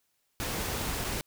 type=noise with dropouts; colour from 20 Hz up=pink; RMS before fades=-33 dBFS; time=0.4-1.21 s; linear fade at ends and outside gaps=0 ms; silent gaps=1.041-1.045 s; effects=white hiss -75 dBFS RMS until 1.26 s